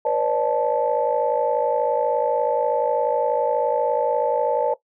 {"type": "tone cluster", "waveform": "sine", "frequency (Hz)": [487.4, 544, 596, 874], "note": ["B4", "C#5", "D5", "A5"], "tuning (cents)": [-23, -33, 25, -12], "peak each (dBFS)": -23, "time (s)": [0.05, 4.74], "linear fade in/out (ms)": 5, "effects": ["noise-tail reverb RT60 0.1 s tail -17 dB re dry", "tanh soft clip ceiling -8 dBFS"]}